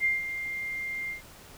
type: tone with ADSR envelope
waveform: sine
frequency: 2100 Hz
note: C7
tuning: 6 cents sharp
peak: -21 dBFS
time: 0-1.22 s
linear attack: 46 ms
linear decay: 170 ms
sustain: -10 dB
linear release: 120 ms
effects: pink hiss -50 dBFS RMS until 1.57 s